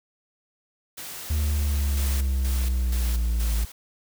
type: noise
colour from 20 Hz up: white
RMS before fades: -37 dBFS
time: 0.97-2.21 s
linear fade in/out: 10 ms
type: exponential sweep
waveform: triangle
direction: down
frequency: 76.2 to 55.1 Hz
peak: -19 dBFS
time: 1.3-3.65 s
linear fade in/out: 5 ms
type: noise with tremolo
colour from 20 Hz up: white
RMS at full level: -36 dBFS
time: 1.97-3.72 s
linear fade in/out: 5 ms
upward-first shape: square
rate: 2.1 Hz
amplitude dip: 60%
effects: none